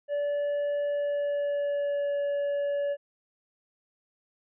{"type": "tone with pitch glide", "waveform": "triangle", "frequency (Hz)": [578, 570.7], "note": ["D5", "D5"], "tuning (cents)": [-28, -50], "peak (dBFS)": -24, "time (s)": [0.08, 2.97], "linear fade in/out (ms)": 50, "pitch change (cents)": -22, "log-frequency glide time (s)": [0.86, 2.18], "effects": ["resampled to 8000 Hz"]}